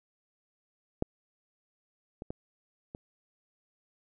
clicks, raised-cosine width 2 ms, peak -14 / -26 / -23 / -27 dBFS, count 4, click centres 1.024 / 2.221 / 2.305 / 2.949 s, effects none

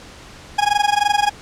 40% pulse tone with amplitude modulation, 825 Hz, G#5, 12 cents flat, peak -10 dBFS, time 0.58-1.3 s, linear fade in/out 10 ms, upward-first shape sine, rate 23.2 Hz, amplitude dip 90%, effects pink hiss -40 dBFS RMS until 1.41 s + low-pass 7000 Hz 12 dB/octave

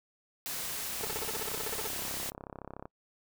white noise, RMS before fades -37 dBFS, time 0.46-2.3 s, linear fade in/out 0 ms
click train, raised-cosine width 1 ms, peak -28 dBFS, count 63, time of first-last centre 1.01-2.855 s, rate 33.6 Hz
sawtooth tone bursts, 440 Hz, A4, in tune, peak -30 dBFS, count 14, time 1.03-1.869 s, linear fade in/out 5 ms, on 20 ms, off 43 ms
effects noise-tail reverb RT60 0.1 s tail -26 dB re dry

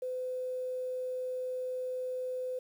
sine tone, 508 Hz, B4, 49 cents sharp, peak -33 dBFS, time 0.02-2.59 s, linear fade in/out 5 ms, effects 10-bit

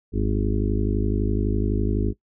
harmonic tone, 51.91 Hz, G#1, in tune, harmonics 1 / 2 / 4 / 5 / 6 / 7 / 8, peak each -23 / -26 / -29 / -30 / -31 / -31 / -32 dBFS, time 0.12-2.14 s, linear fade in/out 50 ms, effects noise-tail reverb RT60 0.1 s tail -20 dB re dry

